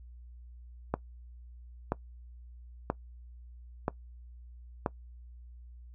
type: click train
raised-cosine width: 1 ms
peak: -14 dBFS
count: 5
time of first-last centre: 0.94-4.862 s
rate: 1.02 Hz
effects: noise-tail reverb RT60 0.1 s tail -20 dB re dry + added 60 Hz sine -47 dBFS peak until 5.94 s